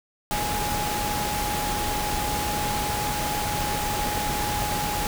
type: tone in noise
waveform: sine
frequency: 833 Hz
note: G#5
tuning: 5 cents sharp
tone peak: -28 dBFS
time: 0.31-5.07 s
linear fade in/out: 0 ms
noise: pink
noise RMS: -28 dBFS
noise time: 0.31-5.07 s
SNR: -3 dB
effects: none